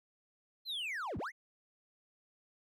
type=linear two-way sweep; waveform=triangle; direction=down then up; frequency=4240 to 54.2 to 2233 Hz; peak=-35 dBFS; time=0.65-1.32 s; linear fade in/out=50 ms; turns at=1.18 s; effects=none